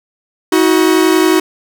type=tone pair together; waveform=45% pulse; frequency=318.9 / 370 Hz; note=D#4 / F#4; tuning=+43 / 0 cents; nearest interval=minor third; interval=257 cents; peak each=-11 dBFS; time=0.52-1.4 s; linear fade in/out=5 ms; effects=none